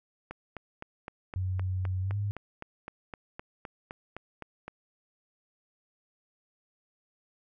click train, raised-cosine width 0.5 ms, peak -24 dBFS, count 18, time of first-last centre 0.31-4.68 s, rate 3.89 Hz
sine tone with pitch glide, 92.9 to 101.9 Hz, F#2 to G#2, +7 to -32 cents, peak -28 dBFS, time 1.36-2.31 s, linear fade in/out 0 ms, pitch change +161 cents, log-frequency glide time 2.01-2.16 s
effects none

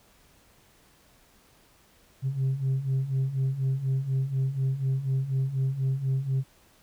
sine beating tone pair, 130.81 / 134.91 Hz, C3 / C#3, 0 / -47 cents, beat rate 4.1 Hz, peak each -28 / -24 dBFS, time 2.22-6.44 s, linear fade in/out 50 ms, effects tanh soft clip ceiling -21 dBFS + pink hiss -60 dBFS RMS until 6.82 s

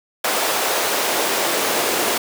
pink noise with high-pass filter sweep, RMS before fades -20 dBFS, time 0.24-2.18 s, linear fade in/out 5 ms, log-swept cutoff 570 to 380 Hz, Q 1.3, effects none

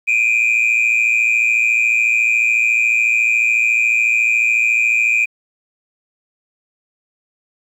sine tone pair together, 2375 / 2489 Hz, D7 / D#7, +19 / 0 cents, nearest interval minor second, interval 81 cents, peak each -13 dBFS, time 0.07-5.26 s, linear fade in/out 20 ms, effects tanh soft clip ceiling -9 dBFS + 8-bit

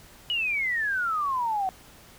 sine exponential sweep, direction down, 2960 to 740 Hz, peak -24 dBFS, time 0.3-1.69 s, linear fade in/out 0 ms, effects pink hiss -51 dBFS RMS until 2.18 s

